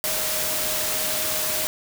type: tone in noise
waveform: sine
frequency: 623 Hz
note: D#5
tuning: 2 cents sharp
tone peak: -34 dBFS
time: 0.04-1.67 s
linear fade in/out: 0 ms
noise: white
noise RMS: -25 dBFS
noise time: 0.04-1.67 s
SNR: -12 dB
effects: none